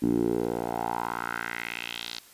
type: tone with band-pass filter sweep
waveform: 10% pulse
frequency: 58.27 Hz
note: A#1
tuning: in tune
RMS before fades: -30 dBFS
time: 0.02-2.2 s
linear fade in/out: 10 ms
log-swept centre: 270 to 4400 Hz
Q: 3.2
effects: white hiss -53 dBFS RMS until 2.33 s + resampled to 32000 Hz